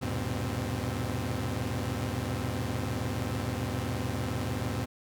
sawtooth tone cluster, 77.7 / 100.7 / 120 / 126.9 / 261.4 Hz, D#2 / G2 / B2 / B2 / C4, -2 / +47 / -49 / +47 / -1 cents, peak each -34 / -31 / -31 / -36 / -34 dBFS, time 0.01-4.86 s, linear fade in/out 20 ms, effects none

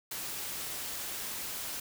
white noise with amplitude modulation, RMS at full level -37 dBFS, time 0.11-1.8 s, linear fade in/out 5 ms, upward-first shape sine, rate 269 Hz, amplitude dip 30%, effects none

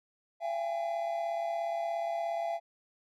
triangle tone cluster, 677 / 786 / 823 Hz, E5 / G5 / G#5, +46 / +4 / -16 cents, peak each -30 / -39 / -37 dBFS, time 0.4-2.6 s, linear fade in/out 50 ms, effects none

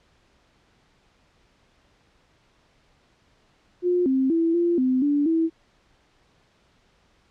sine tone with pitch steps, 356.3 / 264.2 / 330.7 / 344.2 / 257.2 / 289.4 / 326.3 Hz, F4 / C4 / E4 / F4 / C4 / D4 / E4, +35 / +17 / +6 / -25 / -30 / -25 / -18 cents, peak -18 dBFS, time 3.82-5.5 s, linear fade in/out 50 ms, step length 240 ms, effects pink hiss -62 dBFS RMS until 7.3 s + low-pass 5000 Hz 12 dB/octave

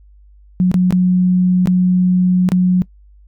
sine tone with dropouts, 182 Hz, F#3, 28 cents flat, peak -9 dBFS, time 0.6-2.82 s, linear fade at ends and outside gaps 0 ms, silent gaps 0.715-0.742 / 0.907-0.925 / 1.658-1.673 / 2.489-2.519 s, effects noise-tail reverb RT60 0.1 s tail -21 dB re dry + added 50 Hz sine -42 dBFS peak until 3.27 s

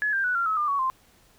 sine tone with pitch steps, 1699 / 1585.2 / 1479.1 / 1380 / 1287.6 / 1201.4 / 1120.9 / 1045.9 Hz, G#6 / G6 / F#6 / F6 / E6 / D6 / C#6 / C6, +39 / +19 / -1 / -21 / -41 / +39 / +19 / -1 cents, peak -22 dBFS, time 0.02-0.9 s, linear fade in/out 0 ms, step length 110 ms, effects pink hiss -59 dBFS RMS until 1.38 s

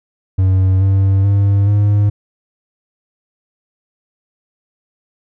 triangle tone with pitch steps, 94.3 / 97.06 / 99.91 / 102.83 Hz, F#2 / G2 / G2 / G#2, +33 / -17 / +33 / -17 cents, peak -7 dBFS, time 0.38-2.1 s, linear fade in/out 10 ms, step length 430 ms, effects none

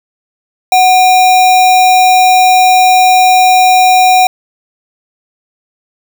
sine tone with sample-and-hold, 740 Hz, F#5, in tune, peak -3 dBFS, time 0.72-4.27 s, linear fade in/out 2 ms, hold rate 3150 Hz, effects none

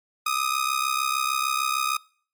sawtooth ring-modulated tone, 1244.5 Hz, D#6, in tune, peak -16 dBFS, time 0.26-1.97 s, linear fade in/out 5 ms, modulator 33.3 Hz, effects noise-tail reverb RT60 0.5 s tail -24 dB re dry + MP3 96 kbps

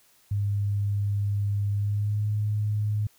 sine tone with pitch glide, 101.5 to 105.26 Hz, G#2 to G#2, -39 to +24 cents, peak -23 dBFS, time 0.31-3.07 s, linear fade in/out 5 ms, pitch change +63 cents, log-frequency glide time 1.73-2.26 s, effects white hiss -61 dBFS RMS until 3.18 s

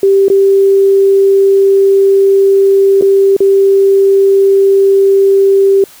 sine tone with dropouts, 392 Hz, G4, in tune, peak -4 dBFS, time 0.03-5.84 s, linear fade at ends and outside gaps 2 ms, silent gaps 0.283-0.3 / 3.012-3.022 / 3.366-3.404 s, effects white hiss -38 dBFS RMS until 6 s

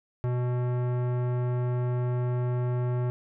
sine tone with tanh clipping, 123.47 Hz, B2, in tune, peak -27 dBFS, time 0.24-3.1 s, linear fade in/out 0 ms, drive 18 dB, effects none

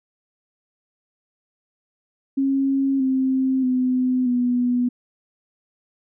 sine tone with pitch steps, 271.8 / 262.8 / 254.2 / 245.8 Hz, C#4 / C4 / C4 / B3, -34 / +8 / -50 / -8 cents, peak -17 dBFS, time 2.37-4.89 s, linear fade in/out 10 ms, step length 630 ms, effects none

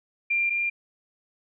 sine tone pair in turn, 2383 / 2392 Hz, D7 / D7, +25 / +31 cents, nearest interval unison, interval 6 cents, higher second, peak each -21 / -23 dBFS, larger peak first, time 0.3-0.5 / 0.5-0.7 s, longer neither, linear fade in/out 10 ms, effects none

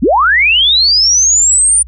sine linear sweep, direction up, 177.2 to 9310 Hz, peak -6 dBFS, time 0.02-1.83 s, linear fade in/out 10 ms, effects added 60 Hz sine -29 dBFS peak until 1.87 s

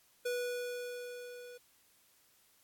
square tone with level ramp, 489.6 Hz, B4, 15 cents flat, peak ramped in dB -33 to -49 dBFS, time 0.25-1.58 s, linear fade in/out 10 ms, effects white hiss -68 dBFS RMS until 2.63 s + AAC 64 kbps

